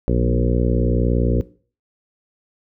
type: harmonic tone with a mistuned harmonic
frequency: 59.8 Hz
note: A#1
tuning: 45 cents sharp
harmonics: 1 / 2 / 3 / 4 / 5 / 6 / 7 / 8 / 9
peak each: -19 / -22 / -24 / -25 / -26 / -27 / -27 / -28 / -29 dBFS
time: 0.08-1.41 s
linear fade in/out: 0 ms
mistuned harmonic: 3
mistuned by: +18 cents
effects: noise-tail reverb RT60 0.4 s tail -18 dB re dry